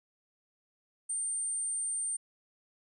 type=tone; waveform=sine; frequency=8870 Hz; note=C#9; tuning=in tune; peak=-31 dBFS; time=1.09-2.17 s; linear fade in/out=10 ms; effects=none